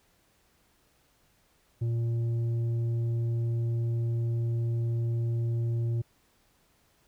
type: tone with tanh clipping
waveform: sine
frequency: 116.54 Hz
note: A#2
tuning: in tune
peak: -27 dBFS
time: 1.81-6.02 s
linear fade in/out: 10 ms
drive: 6 dB
effects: pink hiss -67 dBFS RMS until 7.07 s